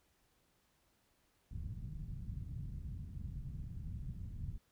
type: low-pass noise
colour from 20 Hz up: white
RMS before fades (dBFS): -44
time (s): 1.51-4.58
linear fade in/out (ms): 5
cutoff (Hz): 140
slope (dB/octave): 24
effects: pink hiss -75 dBFS RMS until 4.71 s